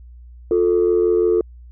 sine tone pair together, 354.1 / 440 Hz, F4 / A4, +24 / 0 cents, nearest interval major third, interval 376 cents, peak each -15 dBFS, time 0.51-1.41 s, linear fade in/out 2 ms, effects tanh soft clip ceiling -8 dBFS + added 60 Hz sine -38 dBFS peak until 1.71 s

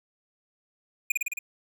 square tone with echo, 2444 Hz, D#7, 32 cents flat, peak -21 dBFS, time 1.1-1.12 s, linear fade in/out 5 ms, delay 54 ms, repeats 5, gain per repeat -2 dB, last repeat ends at 1.39 s, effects none

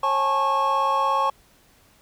triangle tone cluster, 543 / 816 / 873 / 1096 Hz, C#5 / G#5 / A5 / C#6, -36 / -31 / -14 / -20 cents, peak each -26 / -28 / -23 / -19 dBFS, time 0.03-1.3 s, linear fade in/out 5 ms, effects pink hiss -57 dBFS RMS until 2.01 s

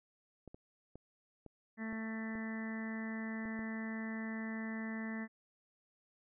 clicks, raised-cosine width 2 ms, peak -37 dBFS, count 8, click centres 0.477 / 0.545 / 0.956 / 1.463 / 1.927 / 2.354 / 3.455 / 3.592 s
harmonic tone, 221.9 Hz, A3, 15 cents sharp, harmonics 1 / 2 / 3 / 4 / 5 / 6 / 7 / 8 / 9, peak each -39 / -53 / -53 / -56 / -56 / -59 / -59 / -48 / -50 dBFS, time 1.77-5.28 s, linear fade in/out 50 ms
effects none

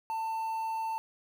triangle tone with quantisation, 893 Hz, A5, 25 cents sharp, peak -29 dBFS, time 0.1-0.98 s, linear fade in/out 0 ms, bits 9, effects none

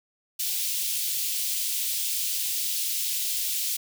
white high-pass noise, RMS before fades -28 dBFS, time 0.39-3.77 s, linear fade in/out 10 ms, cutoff 2800 Hz, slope 24 dB/octave, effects none

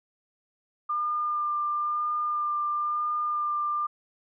sine tone with vibrato, 1200 Hz, D6, 37 cents sharp, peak -25 dBFS, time 0.89-3.87 s, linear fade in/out 10 ms, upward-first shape sine, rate 1 Hz, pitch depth 13 cents each way, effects none

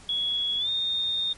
sine tone with pitch glide, 3357 to 3661 Hz, G#7 to A#7, +18 to -32 cents, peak -24 dBFS, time 0.09-1.33 s, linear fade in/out 2 ms, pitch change +150 cents, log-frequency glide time 0.58-0.69 s, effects pink hiss -50 dBFS RMS until 1.37 s + MP3 48 kbps

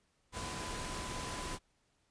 sine tone in noise, 1006 Hz, B5, 32 cents sharp, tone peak -46 dBFS, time 0.32-1.59 s, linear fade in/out 50 ms, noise pink, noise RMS -41 dBFS, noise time 0.32-1.59 s, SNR -8 dB, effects pink hiss -75 dBFS RMS until 2.1 s + resampled to 22050 Hz

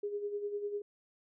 sine tone with tremolo, 410.4 Hz, G#4, 21 cents flat, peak -32 dBFS, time 0.03-0.82 s, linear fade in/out 5 ms, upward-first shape sine, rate 10 Hz, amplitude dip 60%, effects none

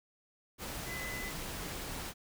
sine tone in noise, 2013 Hz, B6, 33 cents sharp, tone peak -41 dBFS, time 0.86-1.33 s, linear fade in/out 50 ms, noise pink, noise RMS -41 dBFS, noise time 0.58-2.14 s, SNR -3 dB, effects none

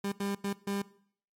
30% pulse tone bursts at uneven times, 199.8 Hz, G3, 33 cents sharp, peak -28 dBFS, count 4, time 0.04-0.12 / 0.2-0.35 / 0.44-0.53 / 0.67-0.82 s, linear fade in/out 5 ms, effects noise-tail reverb RT60 0.6 s tail -19 dB re dry + MP3 64 kbps

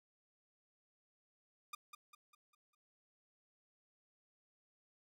sawtooth tone with echo, 1211 Hz, D#6, 47 cents flat, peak -39 dBFS, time 1.73-1.75 s, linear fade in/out 5 ms, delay 200 ms, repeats 5, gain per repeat -7 dB, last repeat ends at 2.75 s, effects none

